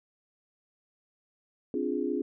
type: chord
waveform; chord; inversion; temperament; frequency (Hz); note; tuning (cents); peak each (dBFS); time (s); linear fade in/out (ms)
sine; D half-diminished seventh; third; equal; 261.6 / 293.7 / 349.2 / 415.3; C4 / D4 / F4 / Ab4; 0 / 0 / 0 / 0; -33; 1.74-2.22; 2
effects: none